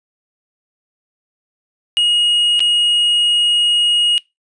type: tone with dropouts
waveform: triangle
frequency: 2880 Hz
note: F#7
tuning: 47 cents flat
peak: -9 dBFS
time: 1.97-4.18 s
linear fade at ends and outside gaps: 0 ms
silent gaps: 2.594-2.604 s
effects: noise-tail reverb RT60 0.2 s tail -23 dB re dry + resampled to 22050 Hz